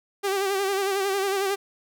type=tone with vibrato; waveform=sawtooth; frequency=392 Hz; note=G4; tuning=in tune; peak=-19 dBFS; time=0.23-1.56 s; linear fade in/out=20 ms; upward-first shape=sine; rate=11 Hz; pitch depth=55 cents each way; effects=none